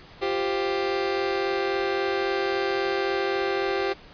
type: chord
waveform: sawtooth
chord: F suspended second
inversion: none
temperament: just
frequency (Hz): 349.2 / 392.9 / 523.8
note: F4 / G4 / C5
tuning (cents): 0 / +4 / +2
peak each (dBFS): -27 / -21 / -27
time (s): 0.21-3.94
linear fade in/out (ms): 20
effects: pink hiss -48 dBFS RMS until 4.13 s + resampled to 11025 Hz